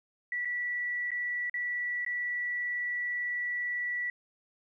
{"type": "tone with dropouts", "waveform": "sine", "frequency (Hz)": 1953, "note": "B6", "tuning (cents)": -20, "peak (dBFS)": -30, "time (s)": [0.32, 4.1], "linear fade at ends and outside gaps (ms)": 2, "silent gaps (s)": [[0.449, 0.454], [1.106, 1.116], [1.497, 1.541], [2.049, 2.063]], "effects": ["12-bit"]}